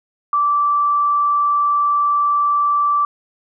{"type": "tone", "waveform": "sine", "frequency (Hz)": 1165, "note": "D6", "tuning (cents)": -14, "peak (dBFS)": -13, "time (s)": [0.33, 3.05], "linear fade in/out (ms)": 2, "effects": []}